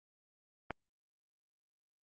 click, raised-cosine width 0.5 ms, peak -21 dBFS, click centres 0.707 s, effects Opus 24 kbps

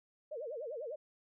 sine tone with vibrato, 531 Hz, C5, 25 cents sharp, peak -39 dBFS, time 0.31-0.96 s, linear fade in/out 10 ms, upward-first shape sine, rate 10 Hz, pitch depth 290 cents each way, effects none

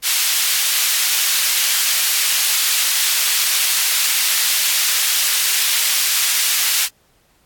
pink high-pass noise, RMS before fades -17 dBFS, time 0.02-6.89 s, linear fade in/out 50 ms, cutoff 2600 Hz, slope 12 dB/octave, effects pink hiss -58 dBFS RMS until 7.45 s + AAC 64 kbps

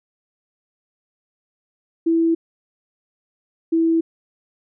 sine tone pair in turn, 330 / 328.3 Hz, E4 / E4, +2 / -7 cents, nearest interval unison, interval 9 cents, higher first, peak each -14 dBFS, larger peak neither, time 2.06-2.35 / 3.72-4.01 s, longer neither, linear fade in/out 10 ms, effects none

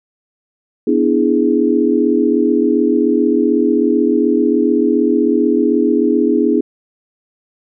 sine chord, E dominant seventh, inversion second, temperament equal with one note detuned, 246.9 / 293.7 / 329.6 / 417 Hz, B3 / D4 / E4 / G#4, 0 / 0 / 0 / +7 cents, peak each -16 dBFS, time 0.87-6.61 s, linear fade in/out 5 ms, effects none

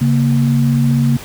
sine tone pair together, 137.21 / 233.1 Hz, C#3 / A#3, -17 / 0 cents, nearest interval major sixth, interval 917 cents, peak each -12 / -14 dBFS, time 0.01-1.17 s, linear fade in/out 5 ms, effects pink hiss -33 dBFS RMS until 1.24 s

